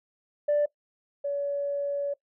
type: tone pair in turn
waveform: sine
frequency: 587.3 / 568 Hz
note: D5 / C#5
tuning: 0 / +42 cents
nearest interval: minor second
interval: 58 cents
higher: first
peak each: -19 / -26 dBFS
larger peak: first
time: 0.48-0.66 / 1.24-2.14 s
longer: second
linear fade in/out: 10 ms
effects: noise-tail reverb RT60 0.1 s tail -20 dB re dry + tanh soft clip ceiling -18 dBFS